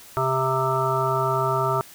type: harmonic tone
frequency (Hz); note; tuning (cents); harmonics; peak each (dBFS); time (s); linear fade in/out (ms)
131.8; C3; +13; 1 / 3 / 5 / 7 / 9 / 10; -27 / -27 / -27 / -27 / -27 / -27; 0.17-1.81; 0
effects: white hiss -46 dBFS RMS until 1.94 s